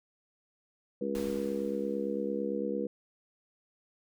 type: harmonic tone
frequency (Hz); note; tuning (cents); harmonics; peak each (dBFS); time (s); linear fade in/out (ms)
68.9; C#2; -10; 3 / 4 / 5 / 6 / 7; -36 / -38 / -38 / -40 / -34; 1.01-2.87; 5
type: noise with exponential decay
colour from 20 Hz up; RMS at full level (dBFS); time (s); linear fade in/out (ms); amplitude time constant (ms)
pink; -43; 1.15-2.58; 0; 310
effects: none

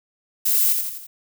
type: noise with echo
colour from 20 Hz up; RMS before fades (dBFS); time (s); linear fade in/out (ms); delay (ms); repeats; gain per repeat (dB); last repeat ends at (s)
violet; -19; 0.45-0.73; 10; 85; 4; -5; 1.07
effects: none

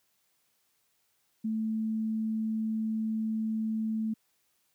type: tone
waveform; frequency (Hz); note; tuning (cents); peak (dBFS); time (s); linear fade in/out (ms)
sine; 220; A3; 0; -28; 1.44-4.14; 10
effects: white hiss -73 dBFS RMS until 4.74 s + high-pass 60 Hz 12 dB/octave

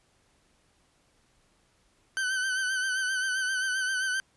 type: tone with vibrato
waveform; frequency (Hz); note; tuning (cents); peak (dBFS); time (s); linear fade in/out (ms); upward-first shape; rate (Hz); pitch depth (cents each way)
40% pulse; 1528; G6; -45; -26; 2.17-4.2; 0; sine; 7.6; 44
effects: pink hiss -67 dBFS RMS until 4.36 s + resampled to 24000 Hz

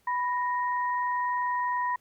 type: tone pair together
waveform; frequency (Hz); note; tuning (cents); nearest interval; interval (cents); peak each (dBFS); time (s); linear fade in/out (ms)
sine; 987.9 / 1865; B5 / A#6; 0 / 0; major seventh; 1100; -26 / -34; 0.07-1.96; 5
effects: pink hiss -67 dBFS RMS until 2 s

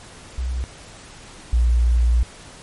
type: tone pair in turn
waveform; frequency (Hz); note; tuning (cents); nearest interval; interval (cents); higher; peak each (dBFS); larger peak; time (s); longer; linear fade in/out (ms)
sine; 62.8 / 59.28; B1 / A#1; +30 / +30; minor second; 100; first; -21 / -13; second; 0.38-0.64 / 1.53-2.23; second; 0
effects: pink hiss -42 dBFS RMS until 2.62 s + MP3 48 kbps

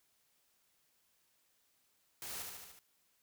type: noise with echo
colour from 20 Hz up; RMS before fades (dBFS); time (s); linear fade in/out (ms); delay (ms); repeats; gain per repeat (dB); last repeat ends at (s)
white; -45; 2.22-2.42; 0; 74; 5; -3; 2.79
effects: white hiss -75 dBFS RMS until 3.22 s

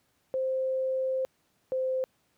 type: tone pair in turn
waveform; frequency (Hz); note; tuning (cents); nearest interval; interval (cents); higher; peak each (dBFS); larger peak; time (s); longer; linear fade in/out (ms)
sine; 523.3 / 519.4; C5 / C5; 0 / -13; unison; 13; first; -26; neither; 0.34-1.25 / 1.72-2.04; first; 0
effects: pink hiss -71 dBFS RMS until 2.37 s + high-pass 80 Hz 12 dB/octave

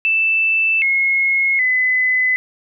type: tone with pitch steps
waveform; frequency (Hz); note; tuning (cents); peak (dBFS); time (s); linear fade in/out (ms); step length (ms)
sine; 2647 / 2166 / 2016; E7 / C#7 / B6; +7 / -41 / +35; -13; 0.05-2.36; 0; 770
effects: none

